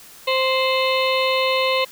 harmonic tone with a mistuned harmonic, 523.3 Hz, C5, in tune, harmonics 1 / 2 / 4 / 5 / 6 / 7 / 8, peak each -20 / -23 / -26 / -27 / -28 / -28 / -29 dBFS, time 0.27-1.85 s, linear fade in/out 10 ms, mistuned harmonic 6, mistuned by -83 cents, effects white hiss -44 dBFS RMS until 1.91 s

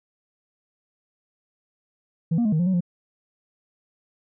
sine tone with pitch steps, 164.6 / 236.6 / 211.8 / 156.5 / 176.1 / 188 / 175.7 Hz, E3 / A#3 / G#3 / D#3 / F3 / F#3 / F3, -2 / +26 / +34 / +10 / +15 / +28 / +11 cents, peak -16 dBFS, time 2.31-2.807 s, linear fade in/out 10 ms, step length 71 ms, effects tanh soft clip ceiling -17 dBFS

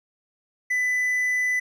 triangle tone, 1997 Hz, B6, 19 cents sharp, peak -19 dBFS, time 0.7-1.6 s, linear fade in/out 10 ms, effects none

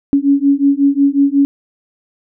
sine beating tone pair, 277.3 / 282.8 Hz, C#4 / C#4, +1 / +35 cents, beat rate 5.5 Hz, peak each -12 dBFS, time 0.13-1.45 s, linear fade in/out 0 ms, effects none

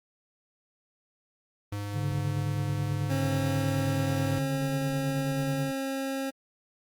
square tone with pitch glide, 102.2 to 103.15 Hz, G#2 to G#2, -27 to -11 cents, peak -31 dBFS, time 1.72-4.39 s, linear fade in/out 5 ms, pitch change +16 cents, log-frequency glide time 3.48-3.93 s
triangle tone with tremolo, 144 Hz, D3, 34 cents flat, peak -25 dBFS, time 1.93-5.72 s, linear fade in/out 50 ms, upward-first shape sine, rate 9.3 Hz, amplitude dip 50%
25% pulse tone, 270 Hz, C#4, 45 cents flat, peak -26 dBFS, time 3.09-6.31 s, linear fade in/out 20 ms
effects Opus 32 kbps

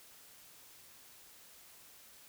silence, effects white hiss -58 dBFS RMS until 2.28 s

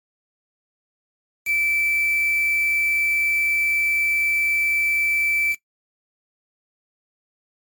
sine tone with quantisation, 2324 Hz, D7, 19 cents flat, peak -18 dBFS, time 1.45-5.56 s, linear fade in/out 50 ms, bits 5, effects noise-tail reverb RT60 0.1 s tail -18 dB re dry + MP3 96 kbps

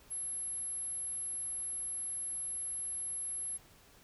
sine tone, 11040 Hz, F9, 21 cents flat, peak -36 dBFS, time 0.1-3.58 s, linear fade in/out 20 ms, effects pink hiss -61 dBFS RMS until 4.03 s

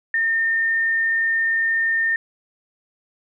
sine tone, 1817 Hz, A#6, 45 cents flat, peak -17 dBFS, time 0.14-2.16 s, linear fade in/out 2 ms, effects none

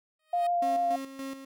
10% pulse tone with exponential growth, 624 Hz, D#5, 5 cents sharp, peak -31 dBFS, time 0.19-0.47 s, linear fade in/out 5 ms, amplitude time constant 60 ms
sine tone with vibrato, 698.5 Hz, F5, in tune, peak -24 dBFS, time 0.33-0.96 s, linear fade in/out 5 ms, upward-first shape sine, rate 6.8 Hz, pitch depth 12 cents each way
35% pulse tone with tremolo, 270 Hz, C#4, 45 cents flat, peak -33 dBFS, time 0.62-1.45 s, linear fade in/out 5 ms, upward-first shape square, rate 3.5 Hz, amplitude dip 60%
effects none

